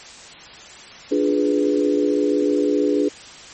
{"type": "chord", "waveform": "sine", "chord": "D diminished seventh", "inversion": "none", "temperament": "equal", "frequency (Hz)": [293.7, 349.2, 415.3, 493.9], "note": ["D4", "F4", "Ab4", "Cb5"], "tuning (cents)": [0, 0, 0, 0], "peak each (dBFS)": [-19, -25, -20, -24], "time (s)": [1.11, 3.09], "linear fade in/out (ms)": 10, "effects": ["white hiss -40 dBFS RMS until 3.53 s", "MP3 32 kbps"]}